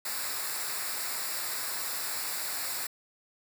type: noise with comb filter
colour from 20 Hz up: white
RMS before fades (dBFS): -34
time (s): 0.05-2.87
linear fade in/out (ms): 5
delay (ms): 0.32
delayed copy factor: -0.7
effects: none